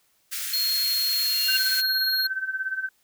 white high-pass noise, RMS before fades -31 dBFS, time 0.31-1.82 s, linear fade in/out 20 ms, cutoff 1400 Hz, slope 48 dB/octave
square tone, 4267 Hz, C8, 33 cents sharp, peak -23 dBFS, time 0.53-2.27 s, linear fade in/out 5 ms
sine tone with exponential growth, 2794 Hz, F7, in tune, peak -21 dBFS, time 1.06-1.57 s, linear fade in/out 5 ms, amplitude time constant 110 ms
sine tone with tremolo, 1541 Hz, G6, 30 cents flat, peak -23 dBFS, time 1.48-2.89 s, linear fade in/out 5 ms, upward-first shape sine, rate 17 Hz, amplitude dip 75%
effects white hiss -66 dBFS RMS until 3.03 s

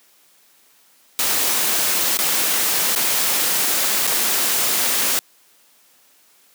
white noise with dropouts, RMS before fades -19 dBFS, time 1.19-5.19 s, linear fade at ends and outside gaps 0 ms, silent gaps 2.171-2.189 / 2.951-2.96 / 4.069-4.075 s, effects white hiss -55 dBFS RMS until 6.54 s + high-pass 200 Hz 12 dB/octave

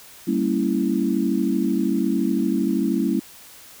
sine chord, G diminished seventh, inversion none, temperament equal with one note detuned, 196 / 229.3 / 277.2 / 329.6 Hz, G3 / Bb3 / Db4 / Fb4, 0 / -28 / 0 / 0 cents, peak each -24 dBFS, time 0.27-3.2 s, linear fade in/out 10 ms, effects white hiss -45 dBFS RMS until 3.8 s

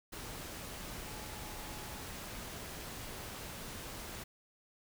sine tone in noise, 850 Hz, G#5, 40 cents sharp, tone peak -54 dBFS, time 1.06-2.02 s, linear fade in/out 10 ms, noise pink, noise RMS -45 dBFS, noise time 0.12-4.24 s, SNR -12 dB, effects none

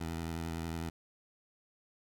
15% pulse tone with vibrato, 82.41 Hz, E2, in tune, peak -30 dBFS, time 0-0.9 s, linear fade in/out 10 ms, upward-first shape square, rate 11 Hz, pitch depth 25 cents each way, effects none

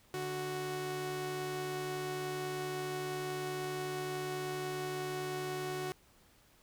sawtooth tone pair together, 146.83 / 370 Hz, D3 / F#4, 0 / 0 cents, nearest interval octave + major third, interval 1600 cents, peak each -39 / -33 dBFS, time 0.14-5.92 s, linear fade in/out 0 ms, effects pink hiss -65 dBFS RMS until 6.62 s

